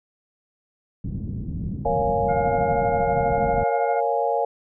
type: low-pass noise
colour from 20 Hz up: white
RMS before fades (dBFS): -29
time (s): 1.04-3.64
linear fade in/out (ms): 5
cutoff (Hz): 210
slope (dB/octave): 24
type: chord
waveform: sine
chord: Bb minor seventh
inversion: none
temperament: equal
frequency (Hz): 466.2 / 554.4 / 698.5 / 830.6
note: Bb4 / Db5 / F5 / Ab5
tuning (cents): 0 / 0 / 0 / 0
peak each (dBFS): -25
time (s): 1.85-4.45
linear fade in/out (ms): 5
type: harmonic tone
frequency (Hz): 711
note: F5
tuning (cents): +31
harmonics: 1 / 2 / 3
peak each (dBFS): -28 / -36 / -39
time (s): 2.28-4.01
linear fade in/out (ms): 20
effects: none